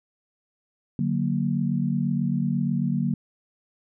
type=chord; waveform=sine; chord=D augmented; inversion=none; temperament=equal; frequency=146.83 / 185 / 233.1 Hz; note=D3 / F#3 / A#3; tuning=0 / 0 / 0 cents; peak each=-26 dBFS; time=0.99-3.14 s; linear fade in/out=2 ms; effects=none